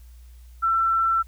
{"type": "tone", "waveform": "sine", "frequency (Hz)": 1342, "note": "E6", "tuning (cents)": 31, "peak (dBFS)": -18, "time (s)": [0.62, 1.23], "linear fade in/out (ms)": 20, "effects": ["added 60 Hz sine -43 dBFS peak until 1.27 s", "white hiss -61 dBFS RMS until 1.27 s"]}